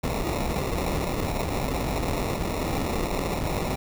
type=noise with sample-and-hold; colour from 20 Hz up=pink; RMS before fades=-27 dBFS; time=0.03-3.76 s; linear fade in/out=10 ms; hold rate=1575 Hz; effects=none